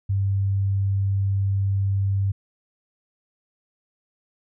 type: tone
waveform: sine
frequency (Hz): 98.2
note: G2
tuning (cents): +4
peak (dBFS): -19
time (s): 0.09-2.32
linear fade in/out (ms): 10
effects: none